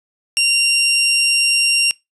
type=tone; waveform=20% pulse; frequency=2769 Hz; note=F7; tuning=15 cents flat; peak=-8 dBFS; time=0.37-1.91 s; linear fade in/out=0 ms; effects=noise-tail reverb RT60 0.2 s tail -24 dB re dry + resampled to 32000 Hz